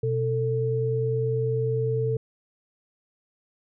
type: tone pair together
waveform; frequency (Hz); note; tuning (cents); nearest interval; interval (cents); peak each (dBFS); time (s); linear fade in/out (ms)
sine; 124.7 / 445.1; B2 / A4; +17 / +20; octave + minor seventh; 2203; -25; 0.03-2.17; 5
effects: none